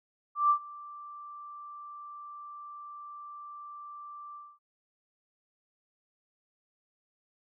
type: tone with ADSR envelope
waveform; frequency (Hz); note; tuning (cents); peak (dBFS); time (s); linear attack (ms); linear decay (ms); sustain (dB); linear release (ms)
sine; 1174.7; D6; 0; -19; 0.35-4.59; 150; 84; -23; 240
effects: none